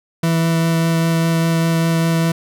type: tone with vibrato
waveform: 40% pulse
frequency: 164.81 Hz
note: E3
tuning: in tune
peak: -13 dBFS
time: 0.23-2.32 s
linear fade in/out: 5 ms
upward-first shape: sine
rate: 5 Hz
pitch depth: 8 cents each way
effects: none